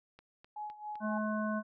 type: click train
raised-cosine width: 0.3 ms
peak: -38 dBFS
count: 4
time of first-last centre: 0.19-0.955 s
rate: 3.92 Hz
type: tone with tremolo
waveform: sine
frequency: 843 Hz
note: G#5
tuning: 26 cents sharp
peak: -37 dBFS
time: 0.56-1.18 s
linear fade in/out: 5 ms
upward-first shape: sine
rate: 3.6 Hz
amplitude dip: 80%
type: harmonic tone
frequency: 214.3 Hz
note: A3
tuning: 45 cents flat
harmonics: 1 / 3 / 5 / 7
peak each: -33 / -38 / -40 / -41 dBFS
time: 1-1.63 s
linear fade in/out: 50 ms
effects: none